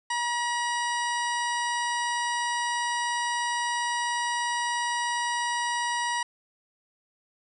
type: harmonic tone with a mistuned harmonic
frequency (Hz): 957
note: A#5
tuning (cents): +45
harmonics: 1 / 2 / 3 / 4 / 5 / 6 / 8 / 9 / 10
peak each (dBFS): -28 / -31 / -37 / -40 / -41 / -39 / -43 / -43 / -49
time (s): 0.1-6.23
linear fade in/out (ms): 5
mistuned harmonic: 3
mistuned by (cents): +20
effects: none